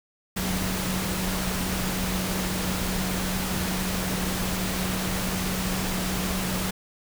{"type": "tone in noise", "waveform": "sine", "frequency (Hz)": 185.7, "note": "F#3", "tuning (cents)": 7, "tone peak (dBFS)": -29, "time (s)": [0.36, 6.71], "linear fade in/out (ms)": 10, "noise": "pink", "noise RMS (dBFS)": -29, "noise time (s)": [0.36, 6.71], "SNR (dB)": -3, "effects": []}